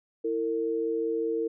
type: tone pair together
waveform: sine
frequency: 329.6 / 455 Hz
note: E4 / A#4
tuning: 0 / -42 cents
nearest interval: tritone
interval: 558 cents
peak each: -31 / -27 dBFS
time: 0.24-1.48 s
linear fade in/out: 10 ms
effects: none